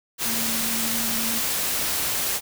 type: tone in noise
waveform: sine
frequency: 227.9 Hz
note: A#3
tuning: 39 cents flat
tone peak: -31 dBFS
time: 0.24-1.43 s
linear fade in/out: 50 ms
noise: white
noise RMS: -25 dBFS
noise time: 0.18-2.41 s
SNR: -9 dB
effects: none